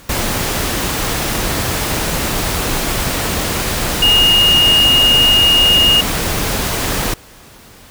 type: tone in noise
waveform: sine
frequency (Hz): 2852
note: F7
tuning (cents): +36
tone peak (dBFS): -8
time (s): 4.02-6.01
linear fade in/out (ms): 5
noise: pink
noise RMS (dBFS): -18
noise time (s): 0.09-7.14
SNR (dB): +7
effects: pink hiss -41 dBFS RMS until 7.9 s